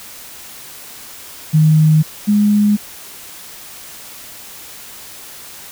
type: tone pair in turn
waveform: sine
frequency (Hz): 155.56 / 207.6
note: D#3 / G#3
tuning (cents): 0 / 0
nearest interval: perfect fourth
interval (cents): 500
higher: second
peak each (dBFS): -7 / -9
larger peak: first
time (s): 1.53-2.03 / 2.27-2.77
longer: neither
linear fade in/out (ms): 20
effects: white hiss -35 dBFS RMS until 5.71 s